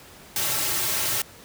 white noise with comb filter, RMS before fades -25 dBFS, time 0.36-1.22 s, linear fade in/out 2 ms, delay 4.1 ms, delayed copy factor -1, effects pink hiss -47 dBFS RMS until 1.44 s + high-pass 60 Hz 12 dB/octave

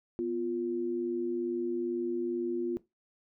sine tone pair together, 246.9 / 349.2 Hz, B3 / F4, 0 / 0 cents, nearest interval tritone, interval 600 cents, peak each -36 / -30 dBFS, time 0.19-2.77 s, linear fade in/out 0 ms, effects noise-tail reverb RT60 0.2 s tail -18 dB re dry

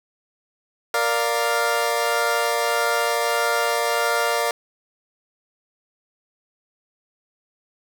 20% pulse chord, Bb major, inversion none, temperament equal, 466.2 / 587.3 / 698.5 Hz, Bb4 / D5 / F5, 0 / 0 / 0 cents, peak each -19 dBFS, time 0.94-4.51 s, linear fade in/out 2 ms, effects none

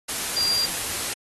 sine tone in noise, 4763 Hz, D8, 24 cents sharp, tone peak -20 dBFS, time 0.36-0.66 s, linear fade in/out 10 ms, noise white, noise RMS -28 dBFS, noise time 0.08-1.14 s, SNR +5 dB, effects AAC 32 kbps

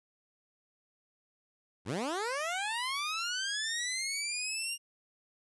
15% pulse linear sweep, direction up, 77.78 to 2830 Hz, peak -26 dBFS, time 1.85-4.78 s, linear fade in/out 50 ms, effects resampled to 24000 Hz

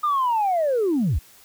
sine linear sweep, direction down, 1231 to 49 Hz, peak -17 dBFS, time 0.03-1.19 s, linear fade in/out 10 ms, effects tanh soft clip ceiling -15 dBFS + white hiss -51 dBFS RMS until 1.44 s

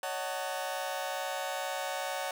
sawtooth chord, D# half-diminished seventh, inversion third, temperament just, 560 / 622.3 / 746.7 / 896 Hz, C#5 / D#5 / F#5 / A5, +18 / 0 / +16 / +31 cents, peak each -34 / -38 / -33 / -37 dBFS, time 0.03-2.31 s, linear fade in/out 2 ms, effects none

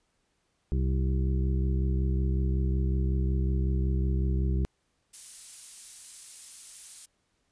harmonic tone, 65.41 Hz, C2, in tune, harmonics 1 / 2 / 3 / 5 / 6, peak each -25 / -31 / -35 / -39 / -41 dBFS, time 0.72-4.65 s, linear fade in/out 0 ms
violet noise, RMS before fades -39 dBFS, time 5.13-7.06 s, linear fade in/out 10 ms
effects pink hiss -74 dBFS RMS until 7.51 s + resampled to 22050 Hz

